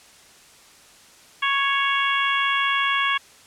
harmonic tone, 554.4 Hz, C#5, in tune, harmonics 2 / 3 / 4 / 5 / 6, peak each -23 / -25 / -26 / -27 / -28 dBFS, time 1.42-3.18 s, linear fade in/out 10 ms, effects white hiss -50 dBFS RMS until 3.46 s + low-pass 9000 Hz 12 dB/octave

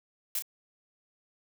blue noise with echo, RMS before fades -31 dBFS, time 0.35-0.39 s, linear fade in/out 2 ms, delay 33 ms, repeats 1, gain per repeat -7 dB, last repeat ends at 0.423 s, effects none

